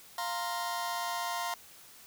sawtooth chord, F suspended fourth, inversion none, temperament just, 698.5 / 931.3 / 1047.7 Hz, F5 / Bb5 / C6, 0 / -2 / +2 cents, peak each -33 dBFS, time 0.18-1.54 s, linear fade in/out 2 ms, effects white hiss -54 dBFS RMS until 2.06 s

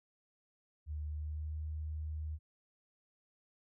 sine tone with pitch glide, 75.5 to 77.22 Hz, D2 to D#2, +48 to -13 cents, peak -37 dBFS, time 0.86-2.39 s, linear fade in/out 50 ms, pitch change +39 cents, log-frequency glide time 1.11-1.56 s, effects none

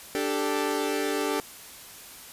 sawtooth chord, D suspended fourth, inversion none, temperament equal, 293.7 / 392 / 440 Hz, D4 / G4 / A4, 0 / 0 / 0 cents, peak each -26 dBFS, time 0.15-1.4 s, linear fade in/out 0 ms, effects white hiss -45 dBFS RMS until 2.32 s + resampled to 32000 Hz

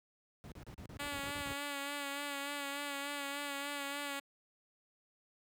brown noise bursts, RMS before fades -44 dBFS, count 10, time 0.44-1.534 s, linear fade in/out 0 ms, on 77 ms, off 36 ms
5% pulse tone with vibrato, 283.7 Hz, C#4, 40 cents sharp, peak -27 dBFS, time 0.99-4.2 s, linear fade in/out 10 ms, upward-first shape sine, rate 3.4 Hz, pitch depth 31 cents each way
effects high-pass 80 Hz 12 dB/octave

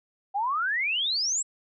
sine exponential sweep, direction up, 763 to 7902 Hz, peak -24 dBFS, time 0.34-1.43 s, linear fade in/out 20 ms, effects none

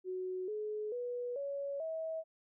sine tone with pitch steps, 370 / 425 / 488.2 / 560.8 / 644.2 Hz, F#4 / G#4 / B4 / C#5 / E5, 0 / +40 / -20 / +20 / -40 cents, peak -36 dBFS, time 0.04-2.24 s, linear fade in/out 50 ms, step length 440 ms, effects none

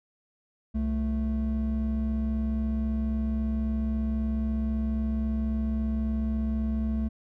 triangle tone pair together, 65.41 / 220 Hz, C2 / A3, 0 / 0 cents, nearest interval octave + major sixth, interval 2100 cents, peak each -25 dBFS, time 0.74-7.09 s, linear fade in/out 20 ms, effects tanh soft clip ceiling -19 dBFS

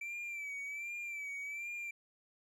triangle tone with vibrato, 2325 Hz, D7, 18 cents flat, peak -38 dBFS, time 0.01-1.91 s, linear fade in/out 5 ms, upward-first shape sine, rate 1.3 Hz, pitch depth 60 cents each way, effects none

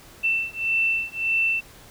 sine beating tone pair, 2675 / 2676.7 Hz, E7 / E7, +25 / +26 cents, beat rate 1.7 Hz, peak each -24 dBFS, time 0.23-1.61 s, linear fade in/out 20 ms, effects pink hiss -48 dBFS RMS until 1.9 s

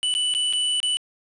square tone with dropouts, 2976 Hz, F#7, 9 cents sharp, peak -21 dBFS, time 0.03-0.97 s, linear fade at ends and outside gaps 0 ms, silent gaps 0.14-0.15 / 0.339-0.349 / 0.527-0.534 / 0.802-0.83 s, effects resampled to 24000 Hz + 8-bit

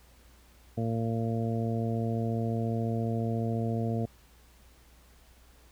harmonic tone, 114.3 Hz, A#2, 34 cents flat, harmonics 1 / 2 / 3 / 4 / 5 / 6, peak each -30 / -32 / -40 / -37 / -42 / -39 dBFS, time 0.77-4.06 s, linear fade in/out 10 ms, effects added 60 Hz sine -57 dBFS peak until 5.71 s + pink hiss -61 dBFS RMS until 5.71 s

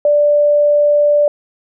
sine tone, 587.3 Hz, D5, in tune, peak -8 dBFS, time 0.05-1.28 s, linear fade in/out 2 ms, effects none

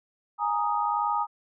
sine chord, Ab suspended second, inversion none, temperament equal, 830.6 / 932.3 / 1244.5 Hz, Ab5 / Bb5 / Eb6, 0 / 0 / 0 cents, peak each -28 dBFS, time 0.38-1.27 s, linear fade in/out 50 ms, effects none

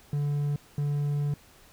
triangle tone pair in turn, 145.1 / 145.1 Hz, D3 / D3, -21 / -21 cents, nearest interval unison, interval 0 cents, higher neither, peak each -23 dBFS, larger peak neither, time 0.13-0.56 / 0.78-1.34 s, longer second, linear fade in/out 2 ms, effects pink hiss -56 dBFS RMS until 1.72 s

